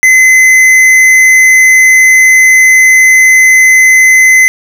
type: tone with tanh clipping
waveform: triangle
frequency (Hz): 2043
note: C7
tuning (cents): -42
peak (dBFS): -3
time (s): 0.03-4.48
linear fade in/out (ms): 0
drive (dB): 16
effects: none